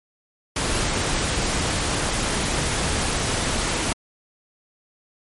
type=noise; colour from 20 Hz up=pink; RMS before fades=-23 dBFS; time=0.56-3.93 s; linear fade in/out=5 ms; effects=MP3 48 kbps